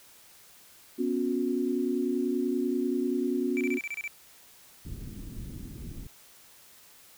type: chord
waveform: sine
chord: B suspended second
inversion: none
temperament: equal with one note detuned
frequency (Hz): 246.9 / 277.2 / 362.4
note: B3 / C#4 / F#4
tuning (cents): 0 / 0 / -36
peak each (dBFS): -30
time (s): 0.98-3.79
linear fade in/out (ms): 20
type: tone bursts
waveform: triangle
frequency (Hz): 2329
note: D7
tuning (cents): -15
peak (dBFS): -30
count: 8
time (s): 3.57-4.077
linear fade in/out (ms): 0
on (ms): 38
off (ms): 29
type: low-pass noise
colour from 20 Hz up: pink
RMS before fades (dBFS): -40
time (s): 4.85-6.07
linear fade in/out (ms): 5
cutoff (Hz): 300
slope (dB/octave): 24
effects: white hiss -55 dBFS RMS until 7.17 s